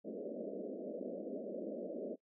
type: band-pass noise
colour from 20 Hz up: white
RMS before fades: -43 dBFS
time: 0.04-2.16 s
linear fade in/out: 20 ms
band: 190 to 620 Hz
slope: 96 dB/octave
effects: noise-tail reverb RT60 0.1 s tail -20 dB re dry